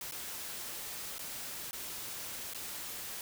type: noise with dropouts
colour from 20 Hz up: white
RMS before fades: -42 dBFS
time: 0.01-3.21 s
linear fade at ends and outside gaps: 1 ms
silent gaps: 0.112-0.121 / 1.183-1.192 / 1.71-1.73 / 2.536-2.546 s
effects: none